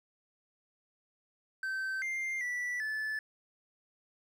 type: tone with pitch steps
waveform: triangle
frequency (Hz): 1547 / 2102 / 1962 / 1739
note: G6 / C7 / B6 / A6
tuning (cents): -23 / +7 / -12 / -21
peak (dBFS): -31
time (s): 1.63-3.19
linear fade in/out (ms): 2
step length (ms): 390
effects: none